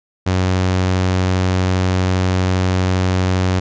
sawtooth tone, 92.5 Hz, F#2, in tune, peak -10 dBFS, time 0.26-3.6 s, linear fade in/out 10 ms, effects resampled to 16000 Hz

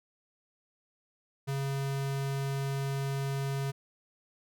square tone, 137.5 Hz, C#3, 14 cents flat, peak -31 dBFS, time 1.47-3.72 s, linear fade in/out 20 ms, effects none

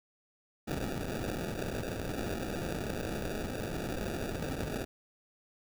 white noise with sample-and-hold, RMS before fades -36 dBFS, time 0.67-4.85 s, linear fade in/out 10 ms, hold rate 1050 Hz, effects none

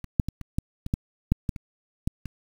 clicks, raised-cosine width 5 ms, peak -25 / -6 / -17 / -25 / -12 / -19 / -11 / -7 / -13 / -24 / -12 / -23 dBFS, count 12, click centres 0.043 / 0.198 / 0.286 / 0.413 / 0.585 / 0.864 / 0.939 / 1.32 / 1.492 / 1.562 / 2.075 / 2.257 s, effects 7-bit

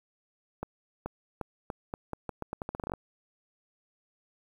accelerating click train, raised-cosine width 1 ms, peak -20 dBFS, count 18, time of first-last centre 0.63-2.937 s, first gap 430 ms, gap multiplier 0.82, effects 9-bit

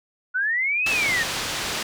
sine linear two-way sweep, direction up then down, 1446 to 2669 to 1769 Hz, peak -20 dBFS, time 0.34-1.24 s, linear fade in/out 20 ms, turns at 0.89 s
white low-pass noise, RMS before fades -28 dBFS, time 0.86-1.83 s, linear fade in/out 5 ms, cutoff 5000 Hz, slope 12 dB/octave
effects none

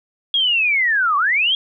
sine linear two-way sweep, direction down then up, 3322 to 1100 to 3322 Hz, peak -14 dBFS, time 0.34-1.55 s, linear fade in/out 2 ms, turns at 1.17 s, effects none

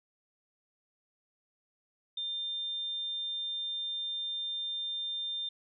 sine tone, 3600 Hz, A7, 39 cents sharp, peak -33 dBFS, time 2.17-5.49 s, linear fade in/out 5 ms, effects none

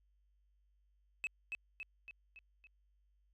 sine tone with echo, 2585 Hz, E7, 34 cents flat, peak -32 dBFS, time 1.24-1.27 s, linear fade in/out 0 ms, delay 280 ms, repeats 5, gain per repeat -5 dB, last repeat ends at 2.67 s, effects tanh soft clip ceiling -34 dBFS + added 50 Hz sine -70 dBFS peak until 3.33 s

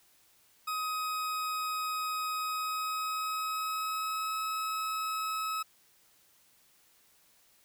40% pulse tone with pitch glide, 1261 to 1286 Hz, D#6 to E6, +23 to -43 cents, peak -31 dBFS, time 0.67-5.63 s, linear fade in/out 10 ms, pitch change +34 cents, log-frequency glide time 2.34-4.39 s, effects white hiss -65 dBFS RMS until 7.64 s

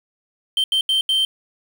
triangle tone bursts at uneven times, 3125 Hz, G7, 6 cents flat, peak -14 dBFS, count 4, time 0.57-0.64 / 0.72-0.81 / 0.89-1.01 / 1.09-1.25 s, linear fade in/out 2 ms, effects 7-bit

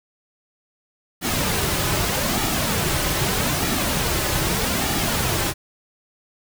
pink noise with flanger, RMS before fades -22 dBFS, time 1.21-5.54 s, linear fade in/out 50 ms, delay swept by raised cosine 1.9 to 4.4 ms, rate 0.81 Hz, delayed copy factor -0.5, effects none

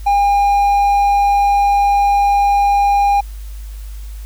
triangle tone, 807 Hz, G#5, 50 cents flat, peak -8 dBFS, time 0.06-3.21 s, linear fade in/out 10 ms, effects added 51 Hz sine -26 dBFS peak until 4.25 s + white hiss -45 dBFS RMS until 4.25 s

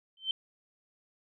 sine tone with exponential growth, 3100 Hz, G7, 20 cents flat, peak -24 dBFS, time 0.17-0.31 s, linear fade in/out 2 ms, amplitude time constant 30 ms, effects none

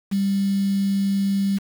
sine tone with quantisation, 197.1 Hz, G3, 10 cents sharp, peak -18 dBFS, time 0.11-1.59 s, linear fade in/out 20 ms, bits 6, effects none

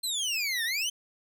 25% pulse exponential two-way sweep, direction down then up, 4200 to 1760 to 3159 Hz, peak -24 dBFS, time 0.03-0.9 s, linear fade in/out 10 ms, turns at 0.64 s, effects none

